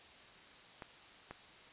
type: clicks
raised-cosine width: 0.5 ms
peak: -30 dBFS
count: 2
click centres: 0.822 / 1.31 s
effects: white hiss -57 dBFS RMS until 1.72 s + resampled to 8000 Hz